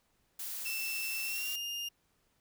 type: noise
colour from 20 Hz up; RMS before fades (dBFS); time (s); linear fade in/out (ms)
blue; -40; 0.39-1.56; 5
type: tone with pitch glide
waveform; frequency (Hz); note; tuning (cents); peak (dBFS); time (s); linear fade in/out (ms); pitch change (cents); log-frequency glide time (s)
35% pulse; 2662 to 2820; E7 to F7; +16 to +16; -34; 0.65-1.89; 10; +100; 1.22-1.55
effects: pink hiss -74 dBFS RMS until 2.4 s